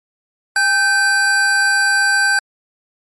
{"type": "tone pair together", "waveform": "square", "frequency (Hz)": [811.3, 1553], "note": ["G#5", "G6"], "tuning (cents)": [-41, -17], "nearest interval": "major seventh", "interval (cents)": 1124, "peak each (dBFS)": [-23, -13], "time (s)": [0.56, 2.39], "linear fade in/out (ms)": 2, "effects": ["MP3 48 kbps"]}